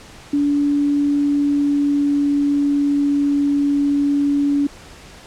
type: tone with pitch glide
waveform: sine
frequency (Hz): 287.8 to 285.2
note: D4 to C#4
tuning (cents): -35 to +49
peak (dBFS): -14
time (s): 0.33-4.67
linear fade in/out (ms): 5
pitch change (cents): -16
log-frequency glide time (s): 0.66-3.52
effects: pink hiss -41 dBFS RMS until 5.26 s + low-pass 8000 Hz 12 dB/octave